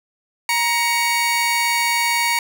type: tone pair together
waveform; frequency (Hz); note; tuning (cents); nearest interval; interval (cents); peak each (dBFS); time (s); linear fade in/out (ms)
sawtooth; 941.4 / 2239; A#5 / C#7; +17 / +17; octave + minor third; 1500; -16; 0.49-2.39; 2
effects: none